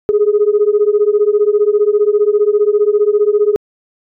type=beating tone pair; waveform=sine; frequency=409.2 / 424.2 Hz; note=G#4 / G#4; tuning=-26 / +37 cents; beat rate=15 Hz; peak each=-11 dBFS; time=0.09-3.56 s; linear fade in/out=0 ms; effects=tanh soft clip ceiling -3 dBFS